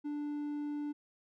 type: tone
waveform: triangle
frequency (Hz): 293.8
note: D4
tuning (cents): +1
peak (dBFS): -33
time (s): 0.04-0.93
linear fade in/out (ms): 20
effects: none